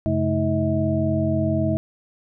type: tone cluster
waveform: sine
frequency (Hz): 93.2 / 136.8 / 215.9 / 319.4 / 640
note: F#2 / C#3 / A3 / D#4 / D#5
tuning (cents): +13 / -23 / -33 / +45 / +49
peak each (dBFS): -25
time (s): 0.06-1.77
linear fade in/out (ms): 0
effects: none